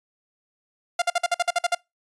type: tone bursts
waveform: sawtooth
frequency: 698.5 Hz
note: F5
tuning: in tune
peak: -15 dBFS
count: 10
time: 0.99-1.749 s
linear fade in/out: 5 ms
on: 30 ms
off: 51 ms
effects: noise-tail reverb RT60 0.2 s tail -24 dB re dry + resampled to 24000 Hz